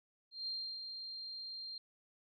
sine tone with ADSR envelope, 4186 Hz, C8, in tune, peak -37 dBFS, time 0.31-1.78 s, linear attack 160 ms, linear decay 320 ms, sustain -6 dB, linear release 3 ms, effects none

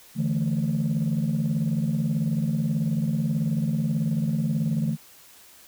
sine chord, D suspended second, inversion none, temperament just, 146.83 / 165.19 / 220.2 Hz, D3 / E3 / A3, 0 / +4 / +2 cents, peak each -25 dBFS, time 0.15-4.97 s, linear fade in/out 50 ms, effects tanh soft clip ceiling -17 dBFS + white hiss -51 dBFS RMS until 5.67 s

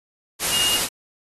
sine tone in noise, 2850 Hz, F7, 34 cents sharp, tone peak -21 dBFS, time 0.5-0.8 s, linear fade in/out 50 ms, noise white, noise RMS -22 dBFS, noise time 0.39-0.89 s, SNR -2 dB, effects AAC 32 kbps

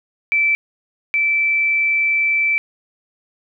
sine tone pair in turn, 2325 / 2325 Hz, D7 / D7, -18 / -18 cents, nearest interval unison, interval 0 cents, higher neither, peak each -13 / -14 dBFS, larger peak first, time 0.32-0.55 / 1.14-2.58 s, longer second, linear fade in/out 0 ms, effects none

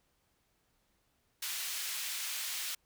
pink high-pass noise, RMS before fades -38 dBFS, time 1.42-2.75 s, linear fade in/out 5 ms, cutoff 2400 Hz, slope 12 dB/octave, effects pink hiss -75 dBFS RMS until 2.85 s

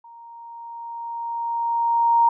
sine tone with level ramp, 932.3 Hz, A#5, in tune, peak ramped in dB -42 to -12 dBFS, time 0.04-2.29 s, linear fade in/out 5 ms, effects none

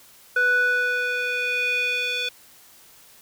square tone with band-pass filter sweep, 493.9 Hz, B4, in tune, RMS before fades -23 dBFS, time 0.36-2.29 s, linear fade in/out 5 ms, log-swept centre 1400 to 3100 Hz, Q 4.2, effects white hiss -51 dBFS RMS until 3.21 s

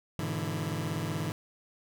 sawtooth chord, E dominant seventh, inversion first, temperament just, 103.01 / 123.61 / 148.33 / 164.81 Hz, G#2 / B2 / D3 / E3, -14 / +2 / +18 / 0 cents, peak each -33 / -36 / -32 / -31 dBFS, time 0.19-1.32 s, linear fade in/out 0 ms, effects none

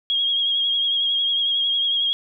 sine tone with vibrato, 3273 Hz, G#7, 26 cents flat, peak -18 dBFS, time 0.1-2.13 s, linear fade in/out 0 ms, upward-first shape triangle, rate 11 Hz, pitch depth 40 cents each way, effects none

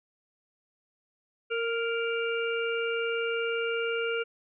harmonic tone with a mistuned harmonic, 466.2 Hz, A#4, in tune, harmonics 1 / 3 / 5 / 6, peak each -29 / -33 / -37 / -37 dBFS, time 1.5-4.24 s, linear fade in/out 20 ms, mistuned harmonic 1, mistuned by -18 cents, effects none

